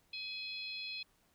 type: harmonic tone with a mistuned harmonic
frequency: 844 Hz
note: G#5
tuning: 28 cents sharp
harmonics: 3 / 4 / 5 / 6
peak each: -44 / -46 / -44 / -57 dBFS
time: 0.13-1.03 s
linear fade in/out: 5 ms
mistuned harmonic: 5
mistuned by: -30 cents
effects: pink hiss -72 dBFS RMS until 1.34 s